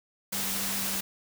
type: tone in noise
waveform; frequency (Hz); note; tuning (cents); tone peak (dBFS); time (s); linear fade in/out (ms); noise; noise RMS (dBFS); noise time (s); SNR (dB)
sine; 195.8; G3; -2; -39; 0.32-1.01; 10; white; -31; 0.32-1.01; -11
effects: none